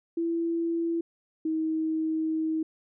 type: tone pair in turn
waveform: sine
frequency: 334.4 / 317.6 Hz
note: E4 / D#4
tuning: +25 / +36 cents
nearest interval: minor second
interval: 89 cents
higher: first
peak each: -25 dBFS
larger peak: neither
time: 0.17-1.01 / 1.45-2.63 s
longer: second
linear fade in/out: 5 ms
effects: none